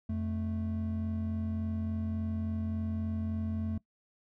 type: tone pair together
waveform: triangle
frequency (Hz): 87.7 / 219.6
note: F2 / A3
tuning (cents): +8 / -3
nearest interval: octave + major third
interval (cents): 1589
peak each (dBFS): -32 / -32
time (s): 0.09-3.78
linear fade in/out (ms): 5
effects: noise-tail reverb RT60 0.1 s tail -20 dB re dry